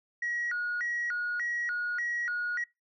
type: tone with vibrato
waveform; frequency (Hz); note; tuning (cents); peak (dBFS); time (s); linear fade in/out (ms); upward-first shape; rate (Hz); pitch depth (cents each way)
sine; 1661.2; G#6; 0; -28; 0.22-2.64; 5; square; 1.7; 240
effects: noise-tail reverb RT60 0.2 s tail -23 dB re dry + tanh soft clip ceiling -26 dBFS